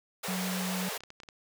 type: high-pass noise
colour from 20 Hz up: pink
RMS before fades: -36 dBFS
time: 0.23-0.98 s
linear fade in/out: 10 ms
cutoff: 400 Hz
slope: 96 dB/octave
type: tone with vibrato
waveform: sine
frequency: 185 Hz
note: F#3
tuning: in tune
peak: -32 dBFS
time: 0.28-0.89 s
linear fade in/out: 5 ms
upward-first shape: sine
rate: 7.2 Hz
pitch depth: 8 cents each way
type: clicks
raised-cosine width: 0.2 ms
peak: -29 dBFS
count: 9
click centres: 0.848 / 0.925 / 0.975 / 1.006 / 1.036 / 1.104 / 1.202 / 1.234 / 1.288 s
effects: none